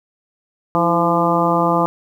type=harmonic tone with a mistuned harmonic; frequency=171.1 Hz; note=F3; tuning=35 cents flat; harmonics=1 / 2 / 3 / 4 / 5 / 6 / 7; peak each=-21 / -21 / -21 / -21 / -21 / -21 / -21 dBFS; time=0.75-1.86 s; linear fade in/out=0 ms; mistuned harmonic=2; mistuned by=-60 cents; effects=8-bit